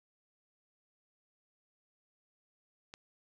click, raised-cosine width 0.2 ms, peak -29 dBFS, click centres 2.939 s, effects none

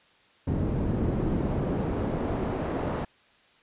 brown noise with band-pass filter sweep, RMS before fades -28 dBFS, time 0.47-3.05 s, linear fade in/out 5 ms, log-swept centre 210 to 630 Hz, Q 0.7, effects white hiss -60 dBFS RMS until 3.62 s + resampled to 8000 Hz

